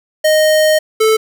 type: tone pair in turn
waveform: square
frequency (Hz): 620 / 438.4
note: D#5 / A4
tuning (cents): -6 / -6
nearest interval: tritone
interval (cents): 600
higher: first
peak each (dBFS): -9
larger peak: neither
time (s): 0.24-0.79 / 1-1.17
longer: first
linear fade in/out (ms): 10
effects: none